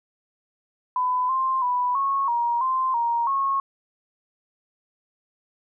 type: tone with pitch steps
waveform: sine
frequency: 1003 / 1051 / 988 / 1098 / 946 / 1042 / 938 / 1093 Hz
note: B5 / C6 / B5 / C#6 / A#5 / C6 / A#5 / C#6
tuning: +26 / +7 / 0 / -17 / +25 / -7 / +11 / -25 cents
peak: -20 dBFS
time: 0.96-3.6 s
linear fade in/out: 2 ms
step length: 330 ms
effects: none